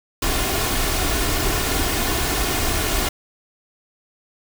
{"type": "noise with comb filter", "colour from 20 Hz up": "pink", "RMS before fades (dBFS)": -21, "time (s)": [0.22, 3.09], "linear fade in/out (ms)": 5, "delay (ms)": 2.8, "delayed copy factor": 0.5, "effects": []}